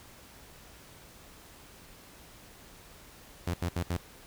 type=tone bursts at uneven times; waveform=sawtooth; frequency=87.31 Hz; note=F2; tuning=in tune; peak=-25 dBFS; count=4; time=3.47-3.54 / 3.62-3.69 / 3.76-3.83 / 3.9-3.97 s; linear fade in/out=5 ms; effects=pink hiss -53 dBFS RMS until 4.26 s